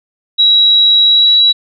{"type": "tone with pitch glide", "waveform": "sine", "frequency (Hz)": [3875, 3902], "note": ["B7", "B7"], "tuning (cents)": [-34, -22], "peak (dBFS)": -5, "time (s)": [0.38, 1.53], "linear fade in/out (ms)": 20, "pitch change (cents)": 12, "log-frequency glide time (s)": [1.05, 1.33], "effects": []}